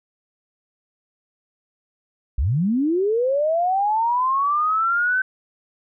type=linear sweep; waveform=sine; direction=up; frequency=50.5 to 1537 Hz; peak=-17 dBFS; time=2.38-5.22 s; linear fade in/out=5 ms; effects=none